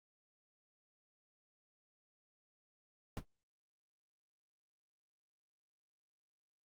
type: noise with exponential decay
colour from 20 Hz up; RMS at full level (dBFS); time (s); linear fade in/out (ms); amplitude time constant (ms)
brown; -32; 3.17-3.25; 0; 17
effects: Opus 48 kbps